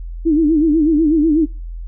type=tone with vibrato; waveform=sine; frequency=311.1 Hz; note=D#4; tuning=in tune; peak=-10 dBFS; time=0.25-1.46 s; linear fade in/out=20 ms; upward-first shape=sine; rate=8.1 Hz; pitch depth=120 cents each way; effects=noise-tail reverb RT60 0.3 s tail -24 dB re dry + added 42 Hz sine -25 dBFS peak until 1.87 s